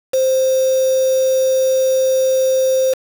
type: tone with quantisation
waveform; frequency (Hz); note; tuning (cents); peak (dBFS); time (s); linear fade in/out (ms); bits
sine; 523.3; C5; 0; -12; 0.13-2.94; 10; 4
effects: none

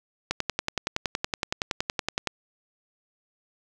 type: click train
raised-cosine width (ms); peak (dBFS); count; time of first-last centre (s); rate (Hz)
0.2; -8; 22; 0.31-2.273; 10.7
effects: none

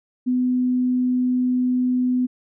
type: tone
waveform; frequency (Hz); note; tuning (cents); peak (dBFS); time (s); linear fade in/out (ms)
sine; 251.1; B3; +29; -17; 0.26-2.27; 20
effects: none

